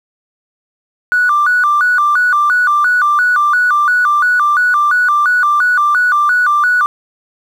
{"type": "tone with vibrato", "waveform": "triangle", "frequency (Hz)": 1318.5, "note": "E6", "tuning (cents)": 0, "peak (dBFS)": -5, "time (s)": [1.12, 6.86], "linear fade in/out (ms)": 0, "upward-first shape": "square", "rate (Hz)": 2.9, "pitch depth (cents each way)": 190, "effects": ["tanh soft clip ceiling -6 dBFS", "7-bit"]}